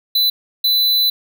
square tone bursts at uneven times, 4000 Hz, B7, 21 cents sharp, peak -13 dBFS, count 2, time 0.15-0.3 / 0.64-1.1 s, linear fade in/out 5 ms, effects none

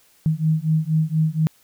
sine beating tone pair, 155.56 / 159.76 Hz, D#3 / D#3, 0 / +46 cents, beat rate 4.2 Hz, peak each -20 dBFS, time 0.26-1.47 s, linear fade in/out 0 ms, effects white hiss -57 dBFS RMS until 1.63 s

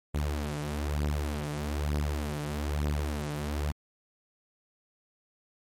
sawtooth beating tone pair, 73.42 / 74.52 Hz, D2 / D2, 0 / +26 cents, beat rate 1.1 Hz, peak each -27 / -29 dBFS, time 0.14-3.72 s, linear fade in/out 10 ms, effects MP3 64 kbps

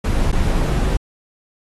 brown noise with dropouts, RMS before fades -17 dBFS, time 0.04-0.97 s, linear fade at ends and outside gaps 5 ms, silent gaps 0.318-0.326 s, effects AAC 32 kbps

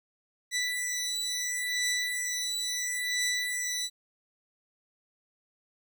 15% pulse beating tone pair, 1975.5 / 1976.23 Hz, B6 / B6, 0 / +1 cents, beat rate 0.73 Hz, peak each -26 dBFS, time 0.51-3.9 s, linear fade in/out 50 ms, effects none

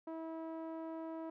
sawtooth tone with low-pass filter, 324.1 Hz, E4, 29 cents flat, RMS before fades -44 dBFS, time 0.07-1.3 s, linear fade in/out 5 ms, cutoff 880 Hz, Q 1.4, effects none

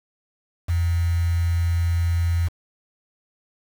sine tone with quantisation, 85 Hz, F2, 46 cents flat, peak -18 dBFS, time 0.68-2.49 s, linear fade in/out 20 ms, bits 6, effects none

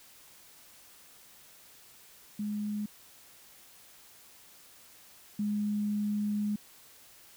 sine tone pair in turn, 208.9 / 208 Hz, G#3 / G#3, +10 / +3 cents, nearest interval unison, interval 7 cents, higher first, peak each -31 / -28 dBFS, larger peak second, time 2.39-2.86 / 5.39-6.56 s, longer second, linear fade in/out 5 ms, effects white hiss -56 dBFS RMS until 7.36 s

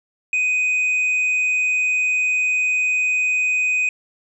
triangle tone, 2500 Hz, D#7, 8 cents sharp, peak -15 dBFS, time 0.33-3.89 s, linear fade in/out 2 ms, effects resampled to 22050 Hz

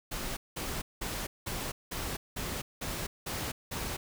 pink noise bursts, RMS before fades -36 dBFS, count 9, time 0.11-3.97 s, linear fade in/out 10 ms, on 260 ms, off 190 ms, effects none

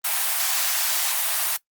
white high-pass noise, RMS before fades -23 dBFS, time 0.04-1.57 s, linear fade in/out 10 ms, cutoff 630 Hz, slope 96 dB/octave, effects noise-tail reverb RT60 0.1 s tail -20 dB re dry + Opus 32 kbps

